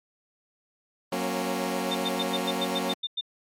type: chord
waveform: 15% pulse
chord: F# major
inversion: none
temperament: equal with one note detuned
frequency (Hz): 185 / 233.1 / 273.5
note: F#3 / A#3 / C#4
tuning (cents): 0 / 0 / -23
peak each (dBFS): -25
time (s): 1.12-2.94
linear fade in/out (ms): 5
type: tone bursts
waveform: sine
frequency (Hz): 3605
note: A7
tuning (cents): +41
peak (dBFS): -26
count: 10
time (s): 1.91-3.211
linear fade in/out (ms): 10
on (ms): 41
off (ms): 99
effects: MP3 64 kbps